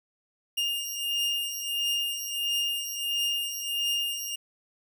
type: beating tone pair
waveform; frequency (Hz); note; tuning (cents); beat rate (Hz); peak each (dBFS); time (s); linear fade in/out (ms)
40% pulse; 2825 / 2826.5; F7 / F7; +19 / +20; 1.5; -28 / -31; 0.57-4.36; 10
effects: none